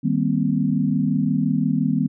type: chord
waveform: sine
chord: C minor seventh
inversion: first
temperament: equal with one note detuned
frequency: 155.56 / 196 / 235.9 / 261.6 Hz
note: Eb3 / G3 / Bb3 / C4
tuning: 0 / 0 / +21 / 0 cents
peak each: -23 dBFS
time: 0.03-2.08 s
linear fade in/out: 20 ms
effects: none